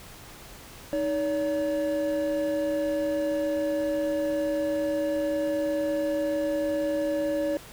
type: tone pair together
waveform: triangle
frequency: 311.1 / 569 Hz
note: D#4 / C#5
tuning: 0 / +45 cents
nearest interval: minor seventh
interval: 1045 cents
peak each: -27 / -24 dBFS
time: 0.93-7.57 s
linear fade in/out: 0 ms
effects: pink hiss -46 dBFS RMS until 7.72 s